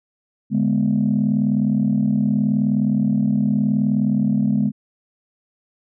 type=chord; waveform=sine; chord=G# diminished; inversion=second; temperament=equal; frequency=146.83 / 207.7 / 246.9 Hz; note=D3 / G#3 / B3; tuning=0 / 0 / 0 cents; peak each=-22 / -17 / -20 dBFS; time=0.5-4.72 s; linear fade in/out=50 ms; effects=tanh soft clip ceiling -9 dBFS